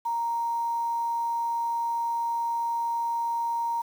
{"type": "tone with quantisation", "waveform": "sine", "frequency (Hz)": 932.3, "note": "A#5", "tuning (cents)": 0, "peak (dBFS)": -25, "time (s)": [0.05, 3.82], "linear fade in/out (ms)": 10, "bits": 8, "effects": []}